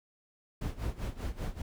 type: noise with tremolo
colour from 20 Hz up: brown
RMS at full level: -33 dBFS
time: 0.61-1.62 s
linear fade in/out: 5 ms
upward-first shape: sine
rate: 5.1 Hz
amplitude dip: 85%
effects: none